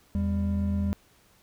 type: tone pair together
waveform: triangle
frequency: 82.41 / 199.09 Hz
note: E2 / G3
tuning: 0 / +27 cents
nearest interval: octave + minor third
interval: 1527 cents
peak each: -25 / -25 dBFS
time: 0.15-0.93 s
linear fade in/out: 0 ms
effects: pink hiss -61 dBFS RMS until 1.42 s